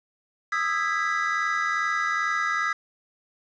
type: chord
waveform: triangle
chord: E major seventh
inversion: third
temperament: just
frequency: 1236.1 / 1318.5 / 1648.1 / 1977.8 Hz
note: D#6 / E6 / G#6 / B6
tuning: -12 / 0 / -14 / +2 cents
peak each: -27 dBFS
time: 0.52-2.73 s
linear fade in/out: 5 ms
effects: resampled to 16000 Hz + 8-bit